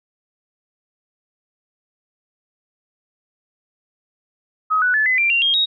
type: tone with pitch steps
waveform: sine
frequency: 1268 / 1482 / 1732.1 / 2024 / 2366 / 2766 / 3232 / 3778 Hz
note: D#6 / F#6 / A6 / B6 / D7 / F7 / G#7 / A#7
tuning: +32 / +2 / -28 / +42 / +12 / -17 / -48 / +22 cents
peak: -14 dBFS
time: 4.7-5.66 s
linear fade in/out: 20 ms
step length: 120 ms
effects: none